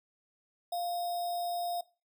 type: tone with sample-and-hold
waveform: sine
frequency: 698.5 Hz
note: F5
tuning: in tune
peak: -31 dBFS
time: 0.72-1.81 s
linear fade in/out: 5 ms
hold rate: 4410 Hz
effects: noise-tail reverb RT60 0.3 s tail -19 dB re dry